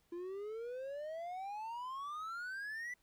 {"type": "exponential sweep", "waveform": "triangle", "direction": "up", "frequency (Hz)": [339.3, 1998], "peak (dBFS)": -39, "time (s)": [0.12, 2.94], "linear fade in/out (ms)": 5, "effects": ["pink hiss -75 dBFS RMS until 3.02 s"]}